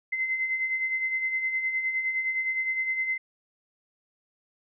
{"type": "beating tone pair", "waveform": "sine", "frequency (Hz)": [2054, 2063.7], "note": ["C7", "C7"], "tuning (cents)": [-33, -24], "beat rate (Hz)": 9.7, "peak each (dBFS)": [-35, -26], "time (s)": [0.12, 3.18], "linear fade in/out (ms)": 10, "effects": []}